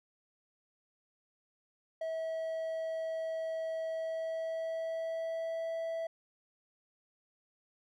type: tone with pitch glide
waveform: triangle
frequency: 647 to 657.2 Hz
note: E5 to E5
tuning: -32 to -5 cents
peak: -32 dBFS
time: 2.01-6.07 s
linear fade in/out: 5 ms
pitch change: +27 cents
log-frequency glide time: 3.89-5.75 s
effects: none